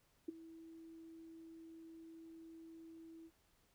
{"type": "tone with ADSR envelope", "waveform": "sine", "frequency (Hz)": 326.7, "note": "E4", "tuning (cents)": -15, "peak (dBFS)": -36, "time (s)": [0.28, 3.31], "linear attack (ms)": 8, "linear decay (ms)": 14, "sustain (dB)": -17, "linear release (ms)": 55, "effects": ["pink hiss -75 dBFS RMS until 3.74 s"]}